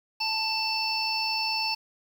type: harmonic tone with a mistuned harmonic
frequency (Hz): 886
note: A5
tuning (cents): +12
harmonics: 1 / 3 / 5 / 6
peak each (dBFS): -31 / -31 / -31 / -31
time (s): 0.2-1.75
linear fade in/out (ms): 10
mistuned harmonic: 5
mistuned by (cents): +17
effects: 8-bit